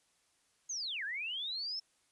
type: linear two-way sweep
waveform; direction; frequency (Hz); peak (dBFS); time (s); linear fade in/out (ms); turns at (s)
sine; down then up; 6640 to 1541 to 5390; -36; 0.69-1.8; 10; 1.04
effects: white hiss -73 dBFS RMS until 2.11 s + resampled to 24000 Hz